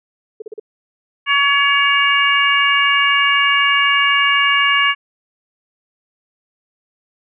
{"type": "tone bursts", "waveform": "sine", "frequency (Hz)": 432.6, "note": "A4", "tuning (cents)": -29, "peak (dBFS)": -25, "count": 4, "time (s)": [0.4, 0.598], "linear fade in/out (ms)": 5, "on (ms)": 21, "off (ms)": 38}
{"type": "harmonic tone", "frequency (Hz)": 564, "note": "C#5", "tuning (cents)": 30, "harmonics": [2, 3, 4, 5], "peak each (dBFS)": [-17, -17, -17, -17], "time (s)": [1.26, 4.95], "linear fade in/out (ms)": 50}
{"effects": []}